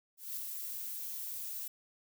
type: noise with ADSR envelope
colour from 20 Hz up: violet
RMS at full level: -38 dBFS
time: 0.17-1.68 s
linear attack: 200 ms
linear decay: 5 ms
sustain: -3 dB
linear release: 4 ms
effects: none